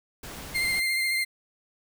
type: noise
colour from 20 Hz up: pink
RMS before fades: -40 dBFS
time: 0.23-0.8 s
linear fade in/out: 5 ms
type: tone with vibrato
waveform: 35% pulse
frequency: 2099 Hz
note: C7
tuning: 5 cents sharp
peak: -22 dBFS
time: 0.54-1.25 s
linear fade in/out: 20 ms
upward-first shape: triangle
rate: 14 Hz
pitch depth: 26 cents each way
effects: none